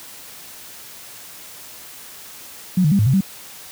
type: tone with pitch steps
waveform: sine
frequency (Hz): 183.5 / 149.9 / 198.6 / 106 / 132 / 193.2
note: F#3 / D3 / G3 / G#2 / C3 / G3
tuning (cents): -14 / +36 / +23 / +36 / +16 / -25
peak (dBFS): -12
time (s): 2.77-3.208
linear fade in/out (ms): 5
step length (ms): 73
effects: white hiss -39 dBFS RMS until 3.71 s + high-pass 60 Hz 12 dB/octave